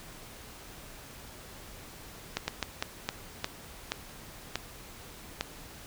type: slowing click train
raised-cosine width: 0.2 ms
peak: -12 dBFS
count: 9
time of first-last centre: 2.37-5.41 s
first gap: 110 ms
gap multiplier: 1.34
effects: pink hiss -48 dBFS RMS until 5.86 s